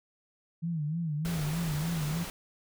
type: tone with vibrato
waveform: sine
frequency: 158.7 Hz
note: D#3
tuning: 35 cents sharp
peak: -29 dBFS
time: 0.62-2.25 s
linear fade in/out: 20 ms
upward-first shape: sine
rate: 3.3 Hz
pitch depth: 130 cents each way
type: noise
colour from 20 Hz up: pink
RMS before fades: -39 dBFS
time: 1.25-2.3 s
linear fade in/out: 0 ms
effects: none